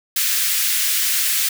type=high-pass noise; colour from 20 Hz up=white; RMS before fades=-19 dBFS; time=0.16-1.49 s; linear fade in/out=5 ms; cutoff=1600 Hz; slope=24 dB/octave; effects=none